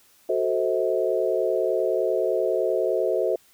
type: chord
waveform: sine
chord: F# half-diminished seventh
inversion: none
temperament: equal with one note detuned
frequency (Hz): 370 / 440 / 523.3 / 642.3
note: F#4 / A4 / C5 / E5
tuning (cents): 0 / 0 / 0 / -45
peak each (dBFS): -26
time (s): 0.29-3.36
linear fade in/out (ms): 5
effects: white hiss -58 dBFS RMS until 3.53 s